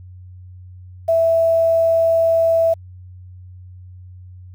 sine tone with quantisation, 659.3 Hz, E5, in tune, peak -12 dBFS, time 1.08-2.74 s, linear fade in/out 10 ms, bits 7, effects added 91 Hz sine -36 dBFS peak until 4.54 s

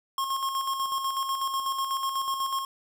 square tone with tremolo, 1078 Hz, C#6, 49 cents flat, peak -26 dBFS, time 0.18-2.65 s, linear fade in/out 2 ms, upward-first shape square, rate 8.1 Hz, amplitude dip 45%, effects none

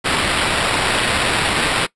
violet noise with sample-and-hold, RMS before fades -18 dBFS, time 0.04-1.87 s, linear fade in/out 20 ms, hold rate 6300 Hz, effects noise-tail reverb RT60 0.1 s tail -20 dB re dry + resampled to 24000 Hz

